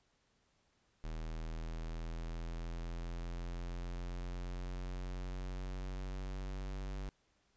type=linear sweep; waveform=square; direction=up; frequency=39.77 to 48.19 Hz; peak=-40 dBFS; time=1.04-7.09 s; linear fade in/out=0 ms; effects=pink hiss -75 dBFS RMS until 7.56 s + resampled to 16000 Hz